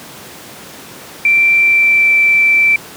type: tone with pitch glide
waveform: sine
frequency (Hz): 2349 to 2334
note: D7 to D7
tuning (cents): 0 to -11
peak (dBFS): -7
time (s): 1.25-2.76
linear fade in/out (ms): 2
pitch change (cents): -11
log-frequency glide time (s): 1.56-2.13
effects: pink hiss -33 dBFS RMS until 2.96 s + high-pass 150 Hz 12 dB/octave